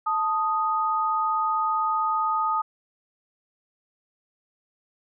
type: tone pair together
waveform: sine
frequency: 880 / 1244.5 Hz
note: A5 / D#6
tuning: 0 / 0 cents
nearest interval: tritone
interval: 600 cents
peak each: -26 / -23 dBFS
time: 0.06-2.62 s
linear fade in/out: 10 ms
effects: none